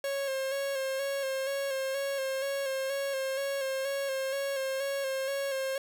45% pulse tone with vibrato, 543 Hz, C#5, 36 cents flat, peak -30 dBFS, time 0.04-5.78 s, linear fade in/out 2 ms, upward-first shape square, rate 2.1 Hz, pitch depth 31 cents each way, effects none

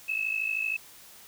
sine tone pair together, 2584 / 2637 Hz, E7 / E7, -35 / 0 cents, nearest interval unison, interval 35 cents, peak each -29 / -31 dBFS, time 0.08-0.77 s, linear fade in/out 10 ms, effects white hiss -51 dBFS RMS until 1.27 s

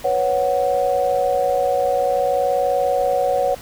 sine chord, B suspended second, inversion none, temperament equal, 493.9 / 554.4 / 740 Hz, B4 / C#5 / F#5, 0 / 0 / 0 cents, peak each -22 / -19 / -20 dBFS, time 0.04-3.55 s, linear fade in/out 10 ms, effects pink hiss -39 dBFS RMS until 3.61 s

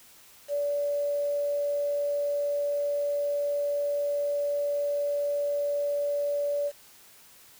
sine tone with quantisation, 576 Hz, D5, 34 cents flat, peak -25 dBFS, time 0.48-6.72 s, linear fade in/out 50 ms, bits 8, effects white hiss -54 dBFS RMS until 7.59 s

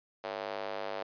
square tone with high-pass filter, 50.5 Hz, G#1, 48 cents flat, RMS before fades -38 dBFS, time 0.24-1.03 s, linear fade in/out 0 ms, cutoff 580 Hz, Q 2.3, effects resampled to 11025 Hz

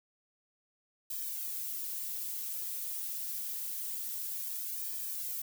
violet noise with flanger, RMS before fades -38 dBFS, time 1.1-5.42 s, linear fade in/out 5 ms, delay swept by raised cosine 1.4 to 6.3 ms, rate 0.26 Hz, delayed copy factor -0.95, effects none

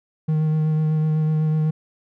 triangle tone with vibrato, 155.56 Hz, D#3, in tune, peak -15 dBFS, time 0.28-1.71 s, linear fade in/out 10 ms, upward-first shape sine, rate 8 Hz, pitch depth 15 cents each way, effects none

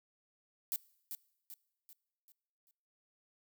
violet noise with echo, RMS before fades -35 dBFS, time 0.72-0.76 s, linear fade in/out 0 ms, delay 390 ms, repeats 5, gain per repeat -7 dB, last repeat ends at 2.71 s, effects noise-tail reverb RT60 0.9 s tail -23 dB re dry

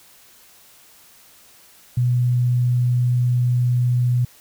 sine tone, 123.1 Hz, B2, 5 cents flat, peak -15 dBFS, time 1.97-4.25 s, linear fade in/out 5 ms, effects white hiss -50 dBFS RMS until 4.4 s

